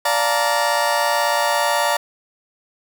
30% pulse chord, Bb major seventh, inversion first, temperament just, 582.7 / 699.2 / 874.1 / 932.3 Hz, D5 / F5 / A5 / Bb5, -14 / +2 / -12 / 0 cents, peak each -19 / -21 / -22 / -18 dBFS, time 0.05-1.97 s, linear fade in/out 5 ms, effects none

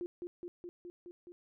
sine tone with echo, 351.1 Hz, F4, 9 cents sharp, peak -36 dBFS, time 0.01-0.06 s, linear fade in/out 0 ms, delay 210 ms, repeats 6, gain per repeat -2 dB, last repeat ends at 1.32 s, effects none

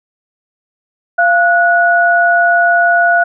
sine tone pair together, 691.4 / 1465 Hz, F5 / F#6, -18 / -18 cents, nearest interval octave + minor second, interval 1300 cents, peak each -10 dBFS, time 1.18-3.24 s, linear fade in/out 10 ms, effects none

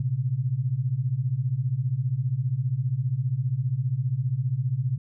sine beating tone pair, 118.3 / 133.3 Hz, A#2 / C3, +26 / +33 cents, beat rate 15 Hz, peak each -27 / -25 dBFS, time 0-4.98 s, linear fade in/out 5 ms, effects none

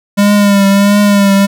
square tone with vibrato, 201.3 Hz, G3, 46 cents sharp, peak -6 dBFS, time 0.17-1.47 s, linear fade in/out 20 ms, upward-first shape triangle, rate 1.5 Hz, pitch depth 44 cents each way, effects none

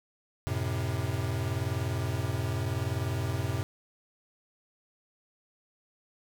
square chord, F# diminished, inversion none, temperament equal with one note detuned, 90.86 / 110 / 130.81 Hz, F#2 / A2 / C3, -31 / 0 / 0 cents, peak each -34 dBFS, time 0.47-3.63 s, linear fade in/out 0 ms, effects none

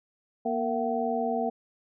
sine tone cluster, 237.8 / 459.5 / 678 / 759 Hz, A#3 / A#4 / E5 / F#5, +35 / -25 / +49 / +44 cents, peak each -31 dBFS, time 0.45-1.5 s, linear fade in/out 10 ms, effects none

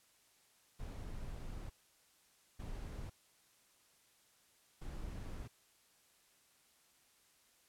brown noise bursts at uneven times, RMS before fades -45 dBFS, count 3, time 0.79-1.7 / 2.59-3.1 / 4.81-5.48 s, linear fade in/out 10 ms, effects white hiss -70 dBFS RMS until 7.68 s + low-pass 12000 Hz 12 dB/octave

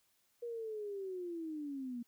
sine linear sweep, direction down, 480 to 233.3 Hz, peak -39 dBFS, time 0.42-2.03 s, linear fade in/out 10 ms, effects white hiss -75 dBFS RMS until 2.07 s

